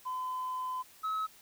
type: tone pair in turn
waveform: sine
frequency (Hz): 1018 / 1285.9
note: C6 / E6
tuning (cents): -48 / -43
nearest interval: major third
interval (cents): 405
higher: second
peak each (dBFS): -32 / -28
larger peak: second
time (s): 0.05-0.83 / 1.03-1.27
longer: first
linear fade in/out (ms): 20
effects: tanh soft clip ceiling -30 dBFS + white hiss -58 dBFS RMS until 1.41 s